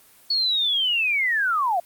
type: linear sweep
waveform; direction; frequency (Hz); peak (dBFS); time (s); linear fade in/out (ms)
sine; down; 4435 to 659.3; -19; 0.3-1.8; 5
effects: white hiss -53 dBFS RMS until 1.85 s + Opus 32 kbps